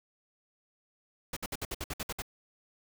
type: noise bursts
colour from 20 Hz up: pink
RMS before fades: -36 dBFS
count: 10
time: 1.33-2.221 s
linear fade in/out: 5 ms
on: 36 ms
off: 59 ms
effects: none